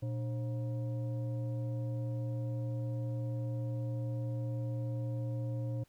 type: tone with frequency modulation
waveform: sine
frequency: 118.4 Hz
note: A#2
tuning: 27 cents sharp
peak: -33 dBFS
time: 0.02-5.84 s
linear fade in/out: 10 ms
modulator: 416 Hz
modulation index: 0.5
effects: pink hiss -70 dBFS RMS until 5.88 s